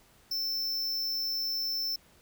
square tone, 5330 Hz, E8, 18 cents sharp, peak -30 dBFS, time 0.31-1.96 s, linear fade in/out 5 ms, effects pink hiss -61 dBFS RMS until 2.21 s

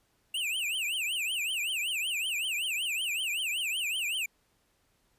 square tone with vibrato, 2726 Hz, F7, 43 cents flat, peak -30 dBFS, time 0.34-4.26 s, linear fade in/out 5 ms, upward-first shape triangle, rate 5.3 Hz, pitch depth 280 cents each way, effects pink hiss -71 dBFS RMS until 5.18 s + resampled to 32000 Hz

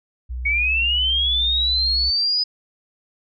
sine tone with pitch glide, 61.74 to 63.66 Hz, B1 to C2, 0 to -47 cents, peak -25 dBFS, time 0.29-2.11 s, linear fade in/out 20 ms, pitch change +53 cents, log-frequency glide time 0.64-1.37 s
sine linear sweep, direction up, 2217 to 5010 Hz, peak -17 dBFS, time 0.45-2.44 s, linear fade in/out 10 ms
effects none

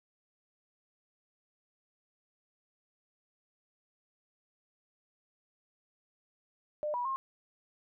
sine tone with pitch steps, 601 / 973 / 1069 Hz, D5 / B5 / C6, +40 / -26 / +37 cents, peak -31 dBFS, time 6.83-7.16 s, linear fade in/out 0 ms, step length 110 ms, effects none

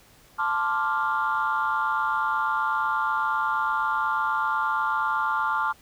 sine chord, D minor seventh, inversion second, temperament equal, 880 / 1046.5 / 1174.7 / 1396.9 Hz, A5 / C6 / D6 / F6, 0 / 0 / 0 / 0 cents, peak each -27 / -29 / -27 / -26 dBFS, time 0.38-5.73 s, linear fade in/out 20 ms, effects tanh soft clip ceiling -15 dBFS + pink hiss -55 dBFS RMS until 5.81 s

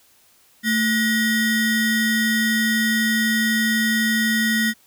square ring-modulated tone, 838 Hz, G#5, 15 cents sharp, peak -15 dBFS, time 0.63-4.74 s, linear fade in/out 50 ms, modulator 1060 Hz, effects white hiss -56 dBFS RMS until 4.86 s

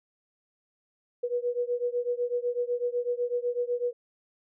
sine beating tone pair, 482.6 / 490.6 Hz, B4 / B4, -40 / -12 cents, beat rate 8 Hz, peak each -29 / -30 dBFS, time 1.23-3.93 s, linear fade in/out 10 ms, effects none

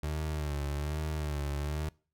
30% pulse tone with vibrato, 74.3 Hz, D2, 21 cents sharp, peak -29 dBFS, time 0.03-1.89 s, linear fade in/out 5 ms, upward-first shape sine, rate 1.2 Hz, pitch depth 72 cents each way, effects noise-tail reverb RT60 0.4 s tail -24 dB re dry

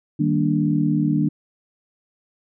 sine chord, Eb major seventh, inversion none, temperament equal, 155.56 / 196 / 233.1 / 293.7 Hz, Eb3 / G3 / Bb3 / D4, 0 / 0 / 0 / 0 cents, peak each -21 / -24 / -24 / -21 dBFS, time 0.19-1.29 s, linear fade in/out 10 ms, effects none

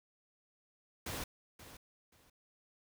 pink noise with echo, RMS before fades -41 dBFS, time 1.06-1.24 s, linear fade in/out 5 ms, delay 530 ms, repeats 2, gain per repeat -13 dB, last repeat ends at 2.3 s, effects none

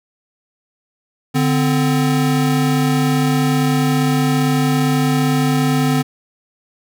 square tone pair together, 146.9 / 257.4 Hz, D3 / C4, +1 / -28 cents, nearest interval minor seventh, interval 971 cents, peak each -17 dBFS, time 1.34-6.03 s, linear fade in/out 20 ms, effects none

